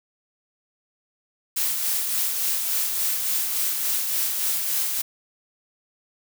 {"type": "noise with tremolo", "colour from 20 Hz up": "blue", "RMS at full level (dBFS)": -23, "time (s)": [1.56, 5.02], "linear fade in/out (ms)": 10, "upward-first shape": "sine", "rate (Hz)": 3.5, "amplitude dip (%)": 35, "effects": []}